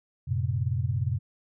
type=tone cluster; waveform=sine; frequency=92.6 / 115 / 132.3 Hz; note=F#2 / A#2 / C3; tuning=+2 / -23 / +20 cents; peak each=-29 dBFS; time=0.27-1.19 s; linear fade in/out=20 ms; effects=none